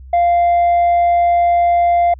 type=tone; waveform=sine; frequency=695 Hz; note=F5; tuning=9 cents flat; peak=-7 dBFS; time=0.13-2.14 s; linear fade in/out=5 ms; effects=tanh soft clip ceiling -9 dBFS + added 65 Hz sine -33 dBFS peak until 2.19 s